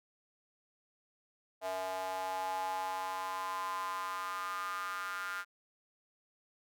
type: tone with high-pass filter sweep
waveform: square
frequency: 93.6 Hz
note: F#2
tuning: 20 cents sharp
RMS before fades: -38 dBFS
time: 1.61-5.45 s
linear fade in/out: 50 ms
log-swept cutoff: 700 to 1400 Hz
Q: 6.7
effects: none